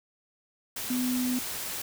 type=tone in noise; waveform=sine; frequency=250.7 Hz; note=B3; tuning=26 cents sharp; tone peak=-26 dBFS; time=0.9-1.39 s; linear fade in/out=5 ms; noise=white; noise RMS=-35 dBFS; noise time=0.76-1.82 s; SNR=+6 dB; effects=none